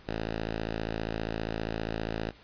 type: tone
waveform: 5% pulse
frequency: 55 Hz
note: A1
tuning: in tune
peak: -20 dBFS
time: 0.07-2.31 s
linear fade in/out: 10 ms
effects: pink hiss -55 dBFS RMS until 2.43 s + resampled to 11025 Hz